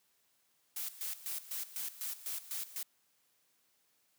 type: noise with tremolo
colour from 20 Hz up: blue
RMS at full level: -39 dBFS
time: 0.76-2.83 s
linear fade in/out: 5 ms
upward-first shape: square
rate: 4 Hz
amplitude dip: 80%
effects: white hiss -74 dBFS RMS until 4.18 s + high-pass 100 Hz 12 dB/octave